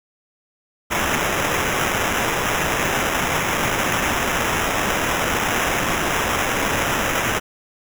white noise with sample-and-hold, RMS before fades -21 dBFS, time 0.9-7.4 s, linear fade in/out 20 ms, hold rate 4410 Hz, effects none

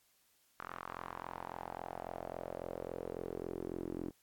sawtooth tone with band-pass filter sweep, 43.65 Hz, F1, in tune, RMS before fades -44 dBFS, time 0.59-4.11 s, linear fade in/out 10 ms, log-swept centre 1300 to 310 Hz, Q 3.5, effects white hiss -72 dBFS RMS until 4.22 s + AAC 64 kbps

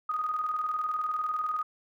sine tone with tremolo, 1244.5 Hz, D#6, in tune, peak -26 dBFS, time 0.09-1.63 s, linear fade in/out 5 ms, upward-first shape square, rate 20 Hz, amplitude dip 45%, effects none

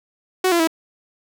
sawtooth tone with pitch steps, 371.9 / 341.5 / 325 Hz, F#4 / F4 / E4, +9 / -39 / -24 cents, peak -11 dBFS, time 0.44-0.674 s, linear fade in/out 5 ms, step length 78 ms, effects none

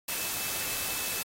sine tone in noise, 2622 Hz, E7, 10 cents flat, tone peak -42 dBFS, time 0.08-1.23 s, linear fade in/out 5 ms, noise white, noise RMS -33 dBFS, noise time 0.08-1.23 s, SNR -12 dB, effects AAC 48 kbps

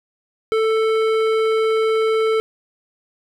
triangle tone with hard clipping, 442 Hz, A4, 8 cents sharp, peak -17 dBFS, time 0.52-2.4 s, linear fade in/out 0 ms, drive 17 dB, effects none

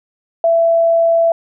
sine tone, 667 Hz, E5, 20 cents sharp, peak -9 dBFS, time 0.44-1.32 s, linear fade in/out 2 ms, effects none

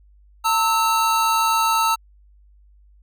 square tone pair together, 908.1 / 1304 Hz, A#5 / E6, -46 / -19 cents, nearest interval tritone, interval 627 cents, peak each -20 dBFS, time 0.44-1.96 s, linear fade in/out 20 ms, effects added 50 Hz sine -49 dBFS peak until 3.02 s

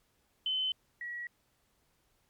sine tone pair in turn, 3050 / 1921.4 Hz, G7 / B6, -48 / -48 cents, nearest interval minor sixth, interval 800 cents, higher first, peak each -29 / -37 dBFS, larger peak first, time 0.46-0.72 / 1.01-1.27 s, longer neither, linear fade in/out 2 ms, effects pink hiss -73 dBFS RMS until 2.29 s + MP3 96 kbps

